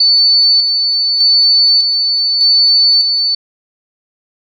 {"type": "tone with tremolo", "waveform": "sine", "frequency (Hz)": 4496, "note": "C#8", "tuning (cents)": 24, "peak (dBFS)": -6, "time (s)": [0, 3.35], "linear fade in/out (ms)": 5, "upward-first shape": "square", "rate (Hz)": 0.83, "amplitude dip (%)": 40, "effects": []}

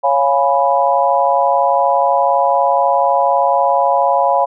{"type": "chord", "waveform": "sine", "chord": "C# dominant seventh", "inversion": "none", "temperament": "equal", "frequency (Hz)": [554.4, 698.5, 830.6, 987.8], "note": ["C#5", "E#5", "G#5", "B5"], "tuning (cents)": [0, 0, 0, 0], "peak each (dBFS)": -16, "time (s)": [0.03, 4.46], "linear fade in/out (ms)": 20, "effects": []}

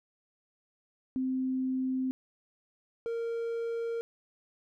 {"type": "tone pair in turn", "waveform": ["sine", "triangle"], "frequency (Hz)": [259.8, 462.9], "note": ["C4", "A#4"], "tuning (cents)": [-12, -12], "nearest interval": "minor seventh", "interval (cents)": 1000, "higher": "second", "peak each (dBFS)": [-28, -29], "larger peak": "first", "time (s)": [[1.16, 2.11], [3.06, 4.01]], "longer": "neither", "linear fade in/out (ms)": 0, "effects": []}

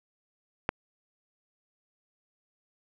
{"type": "click", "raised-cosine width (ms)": 0.5, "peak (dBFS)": -10, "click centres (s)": 0.691, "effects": []}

